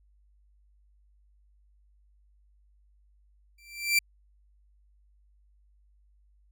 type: tone with exponential growth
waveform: sawtooth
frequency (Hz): 2349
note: D7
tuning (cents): 0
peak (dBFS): -15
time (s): 3.58-3.99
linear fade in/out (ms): 5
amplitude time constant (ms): 87
effects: added 50 Hz sine -60 dBFS peak until 6.51 s